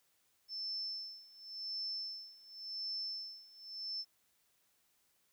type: tone with tremolo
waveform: sine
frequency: 5300 Hz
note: E8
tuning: 9 cents sharp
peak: -37 dBFS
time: 0.48-4.05 s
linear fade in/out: 50 ms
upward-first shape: sine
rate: 0.91 Hz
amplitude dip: 90%
effects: white hiss -75 dBFS RMS until 5.32 s